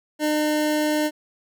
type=tone; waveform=25% pulse; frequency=303 Hz; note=D#4; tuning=46 cents flat; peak=-16 dBFS; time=0.19-1.11 s; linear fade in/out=50 ms; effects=none